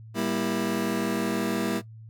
30% pulse chord, E diminished, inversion first, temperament just, 197.78 / 237.3 / 329.6 Hz, G3 / Bb3 / E4, +16 / +31 / 0 cents, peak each -27 dBFS, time 0.14-1.82 s, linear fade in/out 50 ms, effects noise-tail reverb RT60 0.1 s tail -17 dB re dry + added 111 Hz sine -42 dBFS peak until 2.09 s

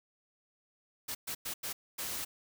white noise bursts at uneven times, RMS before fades -38 dBFS, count 5, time 1.08-1.15 / 1.27-1.35 / 1.45-1.54 / 1.63-1.73 / 1.98-2.25 s, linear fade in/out 10 ms, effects none

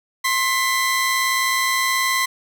sawtooth tone pair together, 1059.5 / 2000 Hz, C6 / B6, +21 / +21 cents, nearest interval major seventh, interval 1100 cents, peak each -17 dBFS, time 0.24-2.26 s, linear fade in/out 10 ms, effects none

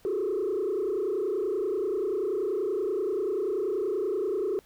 sine tone with frequency modulation, 396.6 Hz, G4, 20 cents sharp, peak -24 dBFS, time 0.05-4.59 s, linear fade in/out 0 ms, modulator 30.4 Hz, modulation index 1.5, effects tanh soft clip ceiling -23 dBFS + pink hiss -60 dBFS RMS until 4.65 s

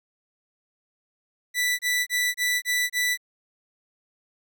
sawtooth tone bursts, 1975 Hz, B6, in tune, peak -18 dBFS, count 6, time 1.54-3.175 s, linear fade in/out 50 ms, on 250 ms, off 27 ms, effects none

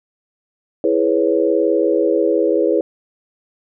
sine chord, C# minor seventh, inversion first, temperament equal, 329.6 / 415.3 / 493.9 / 554.4 Hz, E4 / G#4 / B4 / C#5, 0 / 0 / 0 / 0 cents, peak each -18 / -18 / -18 / -20 dBFS, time 0.84-2.81 s, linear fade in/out 2 ms, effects none

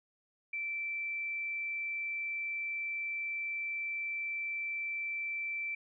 sine tone, 2334 Hz, D7, 11 cents flat, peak -34 dBFS, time 0.53-5.75 s, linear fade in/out 5 ms, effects none

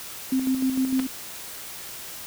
sine tone with tremolo, 261.6 Hz, C4, in tune, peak -19 dBFS, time 0.32-1.07 s, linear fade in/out 5 ms, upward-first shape square, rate 6.6 Hz, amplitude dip 50%
clicks, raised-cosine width 0.3 ms, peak -16 dBFS, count 2, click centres 0.993 / 0.997 s
effects white hiss -38 dBFS RMS until 2.26 s

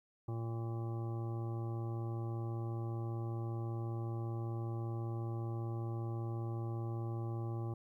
harmonic tone, 114.8 Hz, A#2, 26 cents flat, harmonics 1 / 2 / 3 / 4 / 5 / 6 / 7 / 9 / 10, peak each -37 / -52 / -45 / -57 / -55 / -62 / -52 / -60 / -57 dBFS, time 0.28-7.74 s, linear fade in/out 5 ms, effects 13-bit

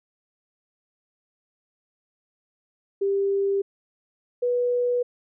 sine tone pair in turn, 395.6 / 489.2 Hz, G4 / B4, +16 / -16 cents, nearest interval major third, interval 368 cents, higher second, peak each -20 dBFS, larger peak neither, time 3.01-3.62 / 4.42-5.03 s, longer neither, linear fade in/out 10 ms, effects none

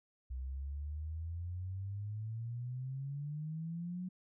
sine exponential sweep, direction up, 62.8 to 185 Hz, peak -38 dBFS, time 0.3-4.09 s, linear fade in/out 10 ms, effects none

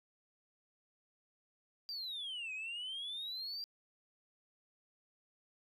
sine exponential two-way sweep, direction down then up, 4784 to 2489 to 4784 Hz, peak -38 dBFS, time 1.89-3.64 s, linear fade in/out 0 ms, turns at 2.53 s, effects tanh soft clip ceiling -38 dBFS

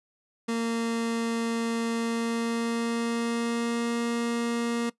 30% pulse tone with pitch glide, 230.2 to 234.8 Hz, A#3 to A#3, -22 to +13 cents, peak -23 dBFS, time 0.48-4.9 s, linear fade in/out 10 ms, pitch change +35 cents, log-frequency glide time 1.92-4 s, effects noise-tail reverb RT60 0.1 s tail -19 dB re dry + resampled to 24000 Hz

